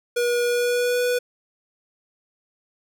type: tone with pitch glide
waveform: square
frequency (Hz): 481.6 to 491.7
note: B4 to B4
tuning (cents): -44 to -8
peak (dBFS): -20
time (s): 0.16-1.19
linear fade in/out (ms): 10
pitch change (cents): +36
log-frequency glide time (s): 0.45-1.01
effects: none